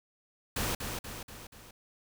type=noise with echo; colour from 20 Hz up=pink; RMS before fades=-32 dBFS; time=0.56-0.75 s; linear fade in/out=5 ms; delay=240 ms; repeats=4; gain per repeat=-5 dB; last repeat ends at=1.71 s; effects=none